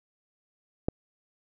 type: click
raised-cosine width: 2 ms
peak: -12 dBFS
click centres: 0.885 s
effects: none